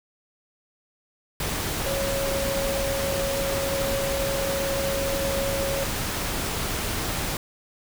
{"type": "tone in noise", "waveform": "sine", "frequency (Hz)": 550, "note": "C#5", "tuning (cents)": -14, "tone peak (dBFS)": -26, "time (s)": [1.86, 5.84], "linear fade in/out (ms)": 2, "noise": "pink", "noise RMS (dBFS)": -28, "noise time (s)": [1.4, 7.37], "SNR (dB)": -1, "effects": []}